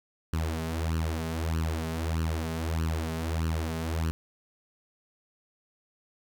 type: tone with flanger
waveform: sawtooth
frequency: 80.8 Hz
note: E2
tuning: 34 cents flat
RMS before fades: -30 dBFS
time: 0.33-4.11 s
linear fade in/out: 0 ms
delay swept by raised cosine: 0.68 to 4.78 ms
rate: 1.6 Hz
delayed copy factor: +0.8
effects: none